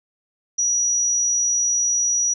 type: tone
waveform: sine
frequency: 5820 Hz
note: F#8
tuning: 29 cents flat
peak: -17 dBFS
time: 0.58-2.34 s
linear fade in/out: 10 ms
effects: none